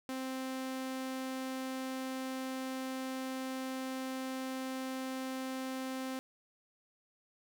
sawtooth tone, 261.6 Hz, C4, in tune, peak -33 dBFS, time 0.09-6.19 s, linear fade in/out 0 ms, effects none

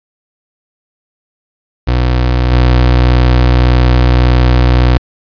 30% pulse tone with level steps, 61.74 Hz, B1, in tune, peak -6 / -3 dBFS, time 1.87-4.98 s, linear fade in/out 10 ms, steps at 2.51 s, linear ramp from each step 20 ms, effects resampled to 11025 Hz + 7-bit

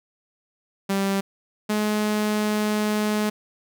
sawtooth tone pair in turn, 196 / 211.6 Hz, G3 / G#3, 0 / +33 cents, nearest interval minor second, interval 133 cents, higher second, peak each -17 dBFS, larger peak neither, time 0.89-1.21 / 1.69-3.3 s, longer second, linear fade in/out 10 ms, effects none

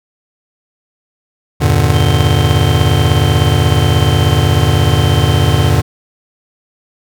square chord, E half-diminished seventh, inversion none, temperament just, 82.41 / 98.89 / 118.67 / 148.33 Hz, E2 / G2 / Bb2 / D3, 0 / +16 / +31 / +18 cents, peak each -15 dBFS, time 1.6-5.82 s, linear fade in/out 20 ms
sine tone with pitch glide, 3136 to 3114 Hz, G7 to G7, 0 to -12 cents, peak -23 dBFS, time 1.93-5.71 s, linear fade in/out 20 ms, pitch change -12 cents, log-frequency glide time 2.73-3.67 s
effects none

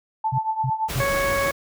sine tone with tremolo, 879 Hz, A5, 2 cents flat, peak -18 dBFS, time 0.24-0.89 s, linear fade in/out 5 ms, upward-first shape triangle, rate 8.8 Hz, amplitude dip 85%
sine tone bursts, 130.81 Hz, C3, in tune, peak -21 dBFS, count 3, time 0.32-1.018 s, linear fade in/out 10 ms, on 66 ms, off 250 ms
pink noise, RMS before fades -29 dBFS, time 0.88-1.52 s, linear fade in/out 20 ms
harmonic tone, 554.4 Hz, C#5, in tune, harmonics 1 / 2 / 3 / 4, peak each -23 / -26 / -28 / -29 dBFS, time 1-1.51 s, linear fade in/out 2 ms
effects none

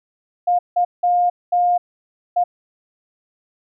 sine tone bursts at uneven times, 709 Hz, F5, 26 cents sharp, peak -13 dBFS, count 5, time 0.47-0.59 / 0.76-0.85 / 1.03-1.3 / 1.52-1.78 / 2.36-2.44 s, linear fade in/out 10 ms, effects none

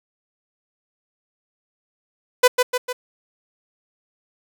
sawtooth tone with echo, 499.7 Hz, B4, 20 cents sharp, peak -5 dBFS, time 2.43-2.48 s, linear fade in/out 10 ms, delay 150 ms, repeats 3, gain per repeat -5 dB, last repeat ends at 2.93 s, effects none

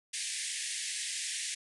white band-pass noise, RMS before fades -37 dBFS, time 0.13-1.55 s, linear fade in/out 10 ms, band 1700 to 10000 Hz, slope 96 dB/octave, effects none

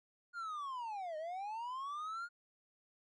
triangle linear two-way sweep, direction down then up, 1434 to 607 to 1434 Hz, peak -38 dBFS, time 0.33-2.29 s, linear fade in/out 50 ms, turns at 1.17 s, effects resampled to 22050 Hz

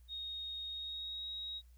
sine tone with pitch glide, 3729 to 3796 Hz, A#7 to A#7, 0 to +31 cents, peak -40 dBFS, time 0.08-1.62 s, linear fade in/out 50 ms, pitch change +31 cents, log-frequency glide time 0.68-1.26 s, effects added 60 Hz sine -57 dBFS peak until 1.77 s + white hiss -75 dBFS RMS until 1.77 s

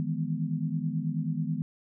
sine chord, E major seventh, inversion third, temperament equal, 155.56 / 164.81 / 207.7 / 246.9 Hz, D#3 / E3 / G#3 / B3, 0 / 0 / 0 / 0 cents, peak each -31 / -32 / -36 / -35 dBFS, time 0-1.62 s, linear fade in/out 0 ms, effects none

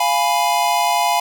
square chord, F diminished, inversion none, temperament equal, 698.5 / 830.6 / 987.8 Hz, F5 / Ab5 / Cb6, 0 / 0 / 0 cents, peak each -20 dBFS, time 0-1.2 s, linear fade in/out 5 ms, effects none

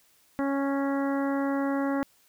harmonic tone, 276.8 Hz, C#4, 2 cents flat, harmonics 1 / 2 / 3 / 4 / 5 / 6 / 7, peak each -26 / -32 / -36 / -38 / -40 / -42 / -43 dBFS, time 0.39-2.03 s, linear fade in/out 0 ms, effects white hiss -63 dBFS RMS until 2.28 s

